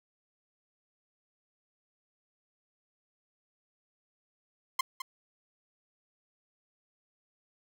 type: tone with echo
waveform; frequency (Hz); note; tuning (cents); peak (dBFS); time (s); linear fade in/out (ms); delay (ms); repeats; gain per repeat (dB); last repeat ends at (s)
sawtooth; 1046.5; C6; 0; -21; 4.79-4.81; 5; 210; 1; -10; 5.02
effects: none